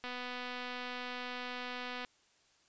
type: click train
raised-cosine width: 0.3 ms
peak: -26 dBFS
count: 499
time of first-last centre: 0.04-2.048 s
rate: 248 Hz
effects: white hiss -69 dBFS RMS until 2.68 s + resampled to 16000 Hz